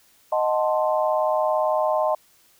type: chord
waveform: sine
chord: D# diminished seventh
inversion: none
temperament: equal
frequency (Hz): 622.3 / 740 / 880 / 1046.5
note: D#5 / F#5 / A5 / C6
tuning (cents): 0 / 0 / 0 / 0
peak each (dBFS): -21 / -27 / -26 / -27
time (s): 0.32-2.15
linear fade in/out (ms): 5
effects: white hiss -58 dBFS RMS until 2.59 s